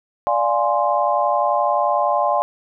sine chord, D half-diminished seventh, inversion none, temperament equal, 587.3 / 698.5 / 830.6 / 1046.5 Hz, D5 / F5 / Ab5 / C6, 0 / 0 / 0 / 0 cents, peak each -21 dBFS, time 0.27-2.42 s, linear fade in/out 0 ms, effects none

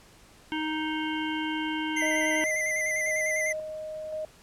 harmonic tone, 311.5 Hz, D#4, 2 cents sharp, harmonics 1 / 3 / 5 / 7 / 9 / 10, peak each -30 / -35 / -37 / -38 / -40 / -40 dBFS, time 0.52-2.44 s, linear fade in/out 0 ms
square tone with vibrato, 2046 Hz, C7, 39 cents flat, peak -27 dBFS, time 1.96-3.53 s, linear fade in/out 10 ms, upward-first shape square, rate 10 Hz, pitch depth 40 cents each way
sine tone with tremolo, 622.3 Hz, D#5, in tune, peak -30 dBFS, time 2.02-4.25 s, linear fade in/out 2 ms, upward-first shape square, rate 0.95 Hz, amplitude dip 35%
effects pink hiss -55 dBFS RMS until 4.42 s + low-pass 11000 Hz 12 dB/octave

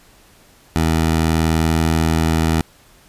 15% pulse tone, 80.7 Hz, E2, 36 cents flat, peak -8 dBFS, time 0.76-2.61 s, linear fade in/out 0 ms, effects pink hiss -50 dBFS RMS until 3.08 s + resampled to 32000 Hz

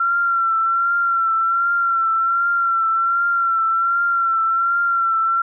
sine tone with vibrato, 1362 Hz, F6, 44 cents flat, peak -15 dBFS, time 0-5.42 s, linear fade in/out 5 ms, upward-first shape triangle, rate 1.3 Hz, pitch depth 42 cents each way, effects none

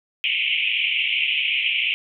white band-pass noise, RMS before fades -22 dBFS, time 0.24-1.94 s, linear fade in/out 0 ms, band 2200 to 3100 Hz, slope 96 dB/octave, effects none

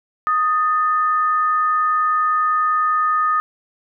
sine tone pair together, 1245 / 1780.6 Hz, D#6 / A6, +1 / +20 cents, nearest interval tritone, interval 619 cents, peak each -15 / -26 dBFS, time 0.27-3.4 s, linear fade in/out 0 ms, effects none

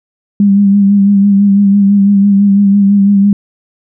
sine tone with vibrato, 200 Hz, G3, 35 cents sharp, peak -4 dBFS, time 0.4-3.33 s, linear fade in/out 2 ms, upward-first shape sine, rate 6 Hz, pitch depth 33 cents each way, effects none

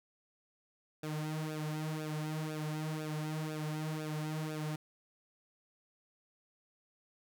sawtooth tone with flanger, 154.6 Hz, D#3, 11 cents flat, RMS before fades -38 dBFS, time 1.03-4.76 s, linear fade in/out 5 ms, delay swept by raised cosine 0.96 to 4.76 ms, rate 2 Hz, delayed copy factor -0.8, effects none

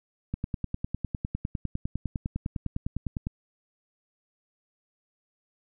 click train, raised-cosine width 5 ms, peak -17 dBFS, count 30, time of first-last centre 0.34-3.269 s, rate 9.9 Hz, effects none

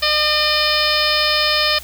harmonic tone with a mistuned harmonic, 605 Hz, D#5, 49 cents flat, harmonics 1 / 2 / 3 / 4 / 5 / 6 / 7 / 8 / 9, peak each -23 / -23 / -23 / -23 / -23 / -23 / -23 / -23 / -23 dBFS, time 0.02-1.79 s, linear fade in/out 10 ms, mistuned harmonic 9, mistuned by -71 cents, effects added 64 Hz sine -38 dBFS peak until 1.83 s + white hiss -38 dBFS RMS until 1.83 s

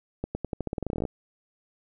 accelerating click train, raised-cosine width 2 ms, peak -16 dBFS, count 18, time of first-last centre 0.24-1.052 s, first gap 110 ms, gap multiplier 0.88, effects none

